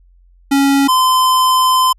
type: tone pair in turn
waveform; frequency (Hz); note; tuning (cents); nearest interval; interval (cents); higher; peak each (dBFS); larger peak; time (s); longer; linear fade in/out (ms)
square; 277.2 / 1028; C#4 / C6; 0 / -31; octave + major seventh; 2269; second; -10; neither; 0.51-0.88 / 0.88-1.93; second; 10
effects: added 44 Hz sine -45 dBFS peak until 1.98 s + resampled to 32000 Hz